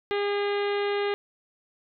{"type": "harmonic tone", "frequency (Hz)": 406.5, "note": "G#4", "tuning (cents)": -37, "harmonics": [1, 2, 3, 4, 5, 6, 7, 8, 9, 10], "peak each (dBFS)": [-25, -34, -37, -38, -37, -42, -42, -44, -44, -48], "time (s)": [0.11, 1.14], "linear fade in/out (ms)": 0, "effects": []}